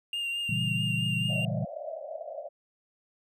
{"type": "tone with vibrato", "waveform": "triangle", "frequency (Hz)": 2794, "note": "F7", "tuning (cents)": 0, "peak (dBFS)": -28, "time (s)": [0.13, 1.45], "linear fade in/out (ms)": 2, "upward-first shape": "triangle", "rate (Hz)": 4.6, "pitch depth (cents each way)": 27}
{"type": "chord", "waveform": "sine", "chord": "A# diminished seventh", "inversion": "none", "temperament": "equal", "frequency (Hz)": [116.54, 138.59, 164.81, 196], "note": ["A#2", "C#3", "E3", "G3"], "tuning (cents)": [0, 0, 0, 0], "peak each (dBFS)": [-32, -34, -33, -35], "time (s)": [0.49, 1.65], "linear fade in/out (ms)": 5}
{"type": "band-pass noise", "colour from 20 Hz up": "white", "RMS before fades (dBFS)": -39, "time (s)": [1.28, 2.49], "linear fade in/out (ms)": 20, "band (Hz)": [560, 680], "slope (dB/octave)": 96}
{"effects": []}